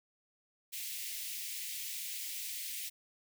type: high-pass noise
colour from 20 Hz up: white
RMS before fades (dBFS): -41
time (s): 0.72-2.9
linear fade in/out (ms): 20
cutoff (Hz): 2000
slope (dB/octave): 48
effects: none